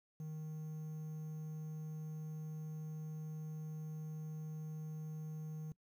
triangle tone with quantisation, 155.56 Hz, D#3, in tune, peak -40 dBFS, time 0.2-5.72 s, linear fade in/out 2 ms, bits 11, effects noise-tail reverb RT60 0.1 s tail -21 dB re dry

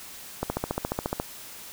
click train, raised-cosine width 1 ms, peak -12 dBFS, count 12, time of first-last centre 0.43-1.199 s, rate 14.3 Hz, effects white hiss -43 dBFS RMS until 1.72 s

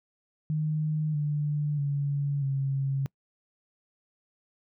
sine tone with pitch steps, 154 / 147.98 / 142.2 / 136.64 Hz, D#3 / D3 / C#3 / C#3, -17 / +13 / +45 / -25 cents, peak -25 dBFS, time 0.5-3.06 s, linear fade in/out 0 ms, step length 640 ms, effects noise-tail reverb RT60 0.1 s tail -25 dB re dry

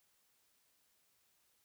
silence, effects white hiss -75 dBFS RMS until 1.64 s

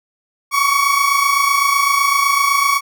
30% pulse tone pair together, 1108.7 / 1136.6 Hz, C#6 / C#6, 0 / +43 cents, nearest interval unison, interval 43 cents, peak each -13 dBFS, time 0.51-2.81 s, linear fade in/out 50 ms, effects none

